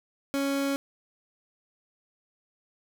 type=tone; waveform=30% pulse; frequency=277.2 Hz; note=C#4; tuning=in tune; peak=-23 dBFS; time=0.34-0.76 s; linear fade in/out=0 ms; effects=none